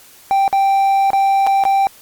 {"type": "tone with dropouts", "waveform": "triangle", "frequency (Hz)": 784, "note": "G5", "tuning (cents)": 0, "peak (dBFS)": -9, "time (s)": [0.31, 1.87], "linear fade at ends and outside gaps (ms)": 0, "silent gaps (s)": [[0.479, 0.528], [1.104, 1.132], [1.466, 1.471], [1.638, 1.652]], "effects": ["white hiss -44 dBFS RMS until 2.01 s", "Opus 48 kbps"]}